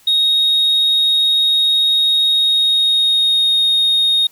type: tone with pitch glide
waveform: sine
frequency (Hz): 3747 to 3715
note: A#7 to A#7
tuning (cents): +8 to -7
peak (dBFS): -9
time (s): 0.07-4.27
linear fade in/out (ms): 5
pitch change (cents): -15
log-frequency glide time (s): 2.28-3.59
effects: tanh soft clip ceiling -9 dBFS + white hiss -50 dBFS RMS until 4.31 s